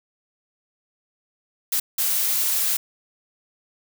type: noise bursts at uneven times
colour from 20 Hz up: blue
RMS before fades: -22 dBFS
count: 2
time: 1.72-1.8 / 1.98-2.77 s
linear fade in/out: 5 ms
effects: none